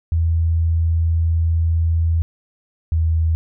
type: tone pair in turn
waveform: sine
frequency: 82.41 / 80.99 Hz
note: E2 / E2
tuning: 0 / -30 cents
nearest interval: unison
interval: 30 cents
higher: first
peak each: -14 dBFS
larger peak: neither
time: 0.12-2.22 / 2.92-3.35 s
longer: first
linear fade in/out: 0 ms
effects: none